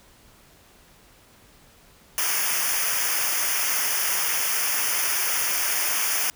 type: noise with comb filter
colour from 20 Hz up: white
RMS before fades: -24 dBFS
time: 2.18-6.3 s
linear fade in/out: 0 ms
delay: 0.25 ms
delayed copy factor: -0.95
effects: pink hiss -54 dBFS RMS until 6.35 s